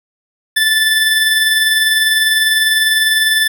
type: tone with tremolo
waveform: 25% pulse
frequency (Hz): 1755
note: A6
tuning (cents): -5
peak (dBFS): -5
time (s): 0.56-3.48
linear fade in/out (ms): 10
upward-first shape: sine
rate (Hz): 20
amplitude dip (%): 35
effects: none